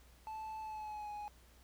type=tone with pitch glide; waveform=triangle; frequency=874 to 833.6 Hz; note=A5 to G#5; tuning=-12 to +6 cents; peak=-40 dBFS; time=0.27-1.28 s; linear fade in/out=0 ms; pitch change=-82 cents; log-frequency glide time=0.61-1.11 s; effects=added 60 Hz sine -62 dBFS peak until 1.63 s + pink hiss -66 dBFS RMS until 1.63 s